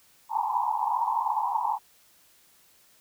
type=band-pass noise; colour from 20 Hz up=pink; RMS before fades=-27 dBFS; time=0.29-1.79 s; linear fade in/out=50 ms; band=830 to 1000 Hz; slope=96 dB/octave; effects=white hiss -60 dBFS RMS until 3 s